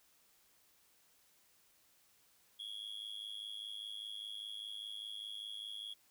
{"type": "tone with amplitude modulation", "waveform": "triangle", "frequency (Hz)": 3321, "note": "G#7", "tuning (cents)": -1, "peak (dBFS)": -38, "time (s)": [2.59, 5.94], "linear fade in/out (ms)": 10, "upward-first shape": "sine", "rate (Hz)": 105, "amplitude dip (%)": 90, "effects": ["white hiss -70 dBFS RMS until 6.1 s"]}